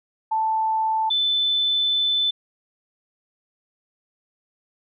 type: tone pair in turn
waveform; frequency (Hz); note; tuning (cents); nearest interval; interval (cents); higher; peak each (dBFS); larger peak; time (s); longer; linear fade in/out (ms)
sine; 881 / 3516; A5 / A7; +2 / -2; 2 octaves; 2396; second; -19 / -18; second; 0.31-1.1 / 1.1-2.31; second; 10
effects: none